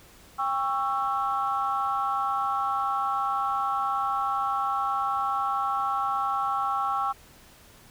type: chord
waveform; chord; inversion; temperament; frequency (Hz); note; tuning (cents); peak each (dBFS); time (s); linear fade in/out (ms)
sine; C# diminished; second; just; 798.3 / 1108.7 / 1330.5; G5 / C#6 / E6; +31 / 0 / +16; -28; 0.38-7.13; 20
effects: tanh soft clip ceiling -16 dBFS + pink hiss -53 dBFS RMS until 7.9 s